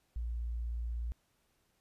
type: tone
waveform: sine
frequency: 58.27 Hz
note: A#1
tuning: in tune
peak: -34 dBFS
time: 0.16-1.12 s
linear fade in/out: 0 ms
effects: pink hiss -75 dBFS RMS until 1.8 s + resampled to 32000 Hz